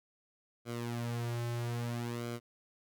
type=tone with flanger; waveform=sawtooth; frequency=118.7 Hz; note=A#2; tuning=32 cents sharp; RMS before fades=-37 dBFS; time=0.65-2.4 s; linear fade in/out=50 ms; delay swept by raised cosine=1.1 to 4.2 ms; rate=0.61 Hz; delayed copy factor=-0.7; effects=none